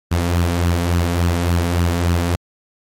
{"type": "tone with flanger", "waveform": "sawtooth", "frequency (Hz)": 86.4, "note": "F2", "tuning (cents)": -18, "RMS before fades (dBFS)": -17, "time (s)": [0.11, 2.36], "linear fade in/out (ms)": 10, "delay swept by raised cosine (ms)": [0.66, 4.46], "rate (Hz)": 3.5, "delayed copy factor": 0.5, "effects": ["MP3 64 kbps"]}